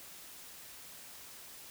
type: silence
effects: white hiss -51 dBFS RMS until 1.7 s